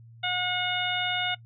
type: harmonic tone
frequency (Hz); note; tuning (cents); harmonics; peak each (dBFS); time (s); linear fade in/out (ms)
724; F#5; -38; 1 / 2 / 3 / 4 / 5; -32 / -32 / -32 / -32 / -32; 0.23-1.35; 10
effects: noise-tail reverb RT60 0.1 s tail -21 dB re dry + added 115 Hz sine -47 dBFS peak until 1.45 s